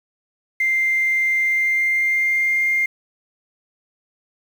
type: tone with pitch glide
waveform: sine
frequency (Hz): 2093 to 2111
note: C7 to C7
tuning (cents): 0 to +15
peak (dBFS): -15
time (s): 0.6-2.86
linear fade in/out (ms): 5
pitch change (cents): +15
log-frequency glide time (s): 1.41-2.7
effects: tanh soft clip ceiling -11 dBFS + 7-bit